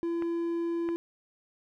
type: tone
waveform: triangle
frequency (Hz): 337.9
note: E4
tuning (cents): +43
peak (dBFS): -26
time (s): 0.03-0.96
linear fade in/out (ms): 0
type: clicks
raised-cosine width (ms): 0.5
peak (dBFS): -26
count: 2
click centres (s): 0.223 / 0.889
effects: none